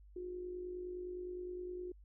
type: tone with amplitude modulation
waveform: sine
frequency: 360.2 Hz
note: F#4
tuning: 46 cents flat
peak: -39 dBFS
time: 0.16-1.92 s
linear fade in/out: 5 ms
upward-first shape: sine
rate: 49.7 Hz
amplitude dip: 45%
effects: added 50 Hz sine -56 dBFS peak until 2.04 s